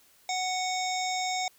harmonic tone with a mistuned harmonic, 741 Hz, F#5, 2 cents sharp, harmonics 1 / 3 / 5 / 7 / 9 / 10, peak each -30 / -35 / -37 / -38 / -40 / -40 dBFS, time 0.29-1.48 s, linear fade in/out 2 ms, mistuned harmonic 7, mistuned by +58 cents, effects white hiss -61 dBFS RMS until 1.58 s

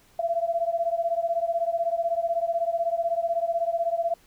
sine beating tone pair, 670 / 686 Hz, E5 / F5, +28 / -31 cents, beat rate 16 Hz, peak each -25 / -27 dBFS, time 0.19-4.14 s, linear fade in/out 5 ms, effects pink hiss -59 dBFS RMS until 4.26 s

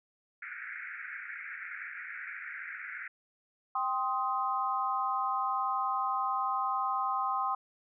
pink band-pass noise, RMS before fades -42 dBFS, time 0.42-3.08 s, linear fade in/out 5 ms, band 1400 to 2300 Hz, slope 96 dB/octave
sine chord, C minor, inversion second, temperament just, 784.9 / 1046.5 / 1255.8 Hz, G5 / C6 / Eb6, +2 / 0 / +16 cents, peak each -34 / -32 / -33 dBFS, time 3.75-7.55 s, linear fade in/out 5 ms
effects none

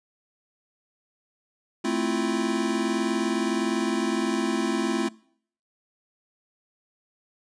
square chord, F major seventh, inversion first, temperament equal, 220 / 261.6 / 329.6 / 349.2 Hz, A3 / C4 / E4 / F4, 0 / 0 / 0 / 0 cents, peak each -30 dBFS, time 1.84-5.09 s, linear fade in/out 10 ms, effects noise-tail reverb RT60 0.6 s tail -23 dB re dry + resampled to 22050 Hz

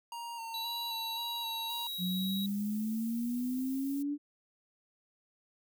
square tone with vibrato, 925 Hz, A#5, 14 cents flat, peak -40 dBFS, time 0.12-1.87 s, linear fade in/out 2 ms, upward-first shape square, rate 1.9 Hz, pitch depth 25 cents each way
square tone with pitch glide, 3932 to 3836 Hz, B7 to A#7, -8 to +49 cents, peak -37 dBFS, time 0.54-2.46 s, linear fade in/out 2 ms, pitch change -43 cents, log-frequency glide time 0.96-2.01 s
violet noise, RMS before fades -49 dBFS, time 1.69-4.03 s, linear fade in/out 10 ms
sine exponential sweep, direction up, 178.3 to 293.7 Hz, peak -31 dBFS, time 1.98-4.18 s, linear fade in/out 50 ms
effects none

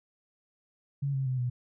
sine tone with pitch steps, 140 / 134.3 / 128.83 / 123.58 Hz, C#3 / C3 / C3 / B2, +18 / +46 / -26 / +2 cents, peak -27 dBFS, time 1.02-1.5 s, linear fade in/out 10 ms, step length 120 ms, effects none

